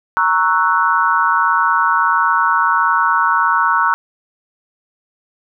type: chord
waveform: sine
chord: F# dominant seventh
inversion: first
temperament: equal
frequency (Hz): 932.3 / 1108.7 / 1318.5 / 1480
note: A#5 / C#6 / E6 / F#6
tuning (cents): 0 / 0 / 0 / 0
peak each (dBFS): -17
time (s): 0.17-3.94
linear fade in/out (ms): 0
effects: none